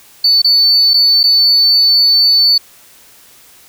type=tone with dropouts; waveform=sine; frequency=4498 Hz; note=C#8; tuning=24 cents sharp; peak=-5 dBFS; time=0.24-2.58 s; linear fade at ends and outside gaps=5 ms; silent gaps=0.419-0.444 / 0.936-0.94 / 1.232-1.238 s; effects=tanh soft clip ceiling -3 dBFS + white hiss -43 dBFS RMS until 3.68 s